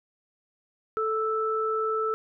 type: tone pair together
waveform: sine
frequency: 439 / 1318.5 Hz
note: A4 / E6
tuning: -4 / 0 cents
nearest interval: octave + perfect fifth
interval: 1904 cents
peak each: -27 dBFS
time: 0.97-2.14 s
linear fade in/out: 0 ms
effects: none